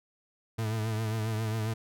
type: tone with vibrato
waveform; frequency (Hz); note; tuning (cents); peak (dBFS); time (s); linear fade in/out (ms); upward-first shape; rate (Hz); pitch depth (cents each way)
40% pulse; 110; A2; 0; -28; 0.58-1.74; 10; triangle; 7.4; 61
effects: none